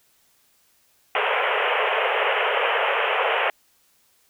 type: band-pass noise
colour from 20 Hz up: pink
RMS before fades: -22 dBFS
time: 1.15-3.5 s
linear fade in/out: 2 ms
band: 420 to 3100 Hz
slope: 96 dB/octave
effects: white hiss -62 dBFS RMS until 4.29 s